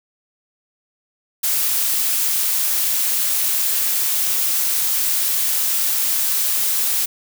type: noise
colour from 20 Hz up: blue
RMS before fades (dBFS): -19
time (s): 1.43-7.06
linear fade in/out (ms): 10
effects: none